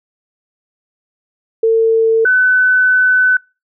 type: tone pair in turn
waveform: sine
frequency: 449.7 / 1506.1 Hz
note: A4 / F#6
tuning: +38 / +30 cents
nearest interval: octave + major sixth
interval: 2092 cents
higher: second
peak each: -8 dBFS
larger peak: neither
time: 1.63-2.25 / 2.25-3.37 s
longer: second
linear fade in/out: 5 ms
effects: noise-tail reverb RT60 0.3 s tail -26 dB re dry